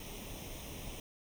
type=noise with comb filter; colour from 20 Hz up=pink; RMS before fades=-45 dBFS; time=0-1 s; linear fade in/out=2 ms; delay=0.33 ms; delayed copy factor=+0.7; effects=none